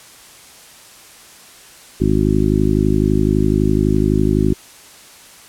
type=harmonic tone; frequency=51.91 Hz; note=G#1; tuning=in tune; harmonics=1 / 2 / 3 / 4 / 5 / 6 / 7; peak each=-20 / -20 / -20 / -20 / -20 / -20 / -20 dBFS; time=2-4.54 s; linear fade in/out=10 ms
type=clicks; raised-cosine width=0.2 ms; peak=-27 dBFS; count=2; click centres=3.965 / 3.968 s
effects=white hiss -42 dBFS RMS until 5.48 s + low-pass 11000 Hz 12 dB/octave